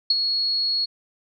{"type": "tone with ADSR envelope", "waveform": "sine", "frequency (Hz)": 4333, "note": "C#8", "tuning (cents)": -40, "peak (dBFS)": -13, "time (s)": [0.1, 0.86], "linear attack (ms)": 5, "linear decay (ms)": 27, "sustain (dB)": -7, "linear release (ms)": 19, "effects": []}